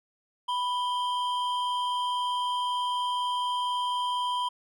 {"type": "tone pair together", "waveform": "triangle", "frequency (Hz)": [987.8, 3162], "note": ["B5", "G7"], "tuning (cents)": [0, 14], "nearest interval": "octave + minor sixth", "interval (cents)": 2014, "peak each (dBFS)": [-25, -33], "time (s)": [0.48, 4.49], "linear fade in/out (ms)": 10, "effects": []}